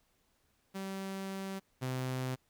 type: tone pair in turn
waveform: sawtooth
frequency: 193.2 / 128.95 Hz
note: G3 / C3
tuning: -25 / -25 cents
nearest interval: perfect fifth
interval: 700 cents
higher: first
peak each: -34 / -30 dBFS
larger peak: second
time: 0.74-1.6 / 1.81-2.36 s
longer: first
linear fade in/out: 20 ms
effects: pink hiss -74 dBFS RMS until 2.49 s